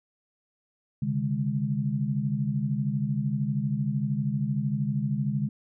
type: tone cluster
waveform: sine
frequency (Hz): 134.7 / 147.6 / 206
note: C#3 / D3 / G#3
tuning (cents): -49 / +9 / -14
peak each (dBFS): -29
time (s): 1.02-5.49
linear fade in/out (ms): 5
effects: none